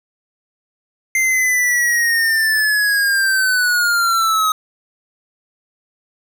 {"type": "linear sweep", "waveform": "square", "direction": "down", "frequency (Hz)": [2093, 1262], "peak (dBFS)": -14, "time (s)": [1.15, 4.52], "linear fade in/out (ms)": 2, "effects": []}